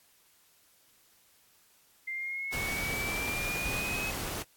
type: linear sweep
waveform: sine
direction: up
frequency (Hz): 2086 to 2561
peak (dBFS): -33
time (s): 2.07-4.11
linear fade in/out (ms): 10
type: noise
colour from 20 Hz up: pink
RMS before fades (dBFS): -36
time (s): 2.52-4.43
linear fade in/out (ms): 10
effects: white hiss -64 dBFS RMS until 4.56 s + AAC 64 kbps